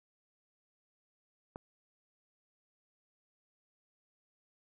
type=click; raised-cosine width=1 ms; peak=-28 dBFS; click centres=1.559 s; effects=none